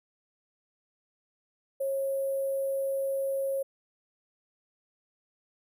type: tone with sample-and-hold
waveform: sine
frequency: 544 Hz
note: C#5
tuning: 33 cents flat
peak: -27 dBFS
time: 1.8-3.63 s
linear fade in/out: 10 ms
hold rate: 11025 Hz
effects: none